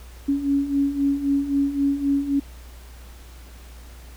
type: beating tone pair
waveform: sine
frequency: 277.2 / 281 Hz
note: C#4 / C#4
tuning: 0 / +24 cents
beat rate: 3.8 Hz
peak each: -25 / -20 dBFS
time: 0.28-2.4 s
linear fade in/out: 10 ms
effects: added 60 Hz sine -40 dBFS peak until 4.16 s + pink hiss -49 dBFS RMS until 4.16 s